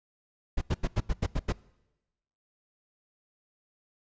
brown noise bursts, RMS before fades -26 dBFS, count 8, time 0.57-1.525 s, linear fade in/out 10 ms, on 45 ms, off 85 ms, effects noise-tail reverb RT60 1.0 s tail -23 dB re dry + resampled to 16000 Hz

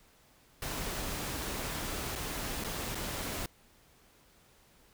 pink noise with dropouts, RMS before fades -37 dBFS, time 0.62-3.46 s, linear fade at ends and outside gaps 2 ms, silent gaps 2.154-2.158 / 2.64-2.645 / 2.948-2.953 s, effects pink hiss -63 dBFS RMS until 4.93 s

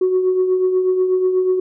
sine tone with tremolo, 370.3 Hz, F#4, 1 cent sharp, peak -10 dBFS, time 0.01-1.6 s, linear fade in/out 5 ms, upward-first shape triangle, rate 8.2 Hz, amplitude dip 55%, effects tanh soft clip ceiling -9 dBFS

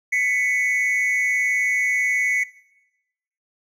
triangle tone pair together, 1998.4 / 2217 Hz, B6 / C#7, +20 / 0 cents, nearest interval major second, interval 180 cents, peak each -19 dBFS, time 0.12-2.44 s, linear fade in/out 10 ms, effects noise-tail reverb RT60 1.0 s tail -21 dB re dry

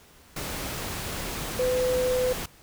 sine tone in noise, 505 Hz, B4, 39 cents sharp, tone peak -22 dBFS, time 1.59-2.33 s, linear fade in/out 5 ms, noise pink, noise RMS -33 dBFS, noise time 0.36-2.46 s, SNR +8 dB, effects pink hiss -54 dBFS RMS until 2.62 s

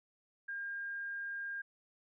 sine tone, 1609 Hz, G6, 45 cents sharp, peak -38 dBFS, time 0.48-1.62 s, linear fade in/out 10 ms, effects none

